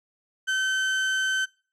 35% pulse tone, 1537 Hz, G6, 35 cents flat, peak -21 dBFS, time 0.47-1.46 s, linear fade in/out 20 ms, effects noise-tail reverb RT60 0.4 s tail -23 dB re dry + low-pass 7000 Hz 12 dB/octave

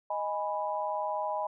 sine chord, G# minor, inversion second, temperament equal with one note detuned, 622.3 / 826.8 / 987.8 Hz, D#5 / G#5 / B5, 0 / -8 / 0 cents, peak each -34 dBFS, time 0.1-1.47 s, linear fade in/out 5 ms, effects none

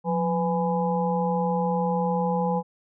harmonic tone with a mistuned harmonic, 166.6 Hz, E3, 19 cents sharp, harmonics 1 / 3 / 5 / 6, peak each -25 / -27 / -27 / -34 dBFS, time 0.04-2.63 s, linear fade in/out 50 ms, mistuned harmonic 1, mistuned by +120 cents, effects none

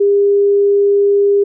sine tone, 403 Hz, G4, 48 cents sharp, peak -8 dBFS, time 0-1.44 s, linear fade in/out 10 ms, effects none

